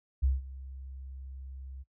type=tone with ADSR envelope; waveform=sine; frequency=66.3 Hz; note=C2; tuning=23 cents sharp; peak=-21 dBFS; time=0.22-1.84 s; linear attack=20 ms; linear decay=170 ms; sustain=-20 dB; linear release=27 ms; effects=noise-tail reverb RT60 0.1 s tail -19 dB re dry + tanh soft clip ceiling -17 dBFS